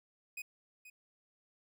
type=tone with echo; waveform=45% pulse; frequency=2499 Hz; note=D#7; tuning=7 cents sharp; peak=-40 dBFS; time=0.37-0.42 s; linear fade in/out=5 ms; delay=480 ms; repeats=1; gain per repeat=-12 dB; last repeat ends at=0.9 s; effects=none